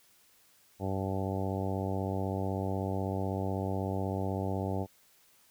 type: harmonic tone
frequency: 96.1 Hz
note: G2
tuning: 34 cents flat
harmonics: 1 / 2 / 3 / 4 / 5 / 6 / 7 / 8 / 9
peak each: -34 / -37 / -39 / -40 / -41 / -42 / -42 / -43 / -44 dBFS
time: 0.79-4.87 s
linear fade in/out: 50 ms
effects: white hiss -64 dBFS RMS until 5.5 s